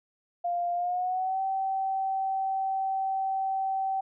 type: tone with pitch glide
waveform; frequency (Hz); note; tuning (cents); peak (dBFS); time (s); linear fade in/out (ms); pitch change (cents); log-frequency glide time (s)
sine; 698.5 to 770.6; F5 to G5; 0 to -30; -26; 0.44-4.01; 10; +170; 0.74-1.41
effects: none